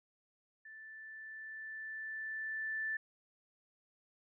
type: tone with level ramp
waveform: sine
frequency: 1761 Hz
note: A6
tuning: 1 cent sharp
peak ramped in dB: -50 to -34 dBFS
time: 0.65-2.97 s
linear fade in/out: 5 ms
effects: none